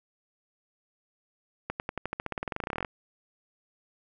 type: accelerating click train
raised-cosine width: 0.5 ms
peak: -16 dBFS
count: 24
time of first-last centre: 1.7-2.848 s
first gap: 99 ms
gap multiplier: 0.93
effects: none